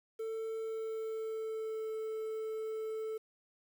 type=tone with pitch glide; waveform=triangle; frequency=445.5 to 439.1 Hz; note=A4 to A4; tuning=+22 to -4 cents; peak=-34 dBFS; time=0.19-3.18 s; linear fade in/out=10 ms; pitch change=-26 cents; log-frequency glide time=0.6-1.91 s; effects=10-bit